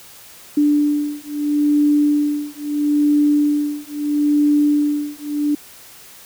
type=beating tone pair; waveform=sine; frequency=293.7 / 294.46 Hz; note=D4 / D4; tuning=0 / +5 cents; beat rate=0.76 Hz; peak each=-17 dBFS; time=0.57-5.55 s; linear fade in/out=5 ms; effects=white hiss -42 dBFS RMS until 6.25 s